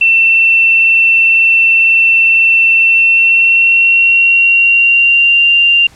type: tone with pitch glide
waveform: sine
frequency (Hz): 2689 to 2782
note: E7 to F7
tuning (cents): +34 to -7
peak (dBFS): -5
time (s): 0.01-5.87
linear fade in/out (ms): 5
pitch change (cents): +59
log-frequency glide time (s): 2.76-5.52
effects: pink hiss -42 dBFS RMS until 5.95 s + low-pass 9000 Hz 12 dB/octave